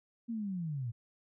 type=linear sweep; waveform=sine; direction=down; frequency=237.6 to 110 Hz; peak=-34 dBFS; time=0.28-0.92 s; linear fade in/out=20 ms; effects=none